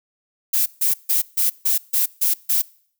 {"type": "noise bursts", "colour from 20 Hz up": "violet", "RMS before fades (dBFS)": -18, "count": 8, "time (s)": [0.53, 2.62], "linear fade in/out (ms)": 10, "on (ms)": 130, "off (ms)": 150, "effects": ["noise-tail reverb RT60 0.6 s tail -24 dB re dry"]}